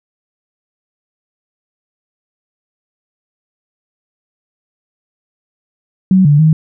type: tone with pitch steps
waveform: sine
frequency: 188.1 / 146 / 157.1 Hz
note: F#3 / D3 / D#3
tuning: +29 / -10 / +17 cents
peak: -5 dBFS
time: 6.11-6.53 s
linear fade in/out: 2 ms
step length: 140 ms
effects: none